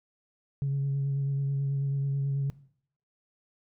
sine tone with vibrato, 138.59 Hz, C#3, in tune, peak -24 dBFS, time 0.62-2.5 s, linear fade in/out 0 ms, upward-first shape sine, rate 9.2 Hz, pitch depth 16 cents each way, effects noise-tail reverb RT60 0.6 s tail -19 dB re dry + tanh soft clip ceiling -23 dBFS

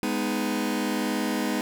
sawtooth chord, G# minor, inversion none, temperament just, 207.7 / 249.2 / 311.5 Hz, G#3 / B3 / D#4, 0 / +16 / +2 cents, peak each -25 dBFS, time 0.03-1.61 s, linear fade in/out 0 ms, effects none

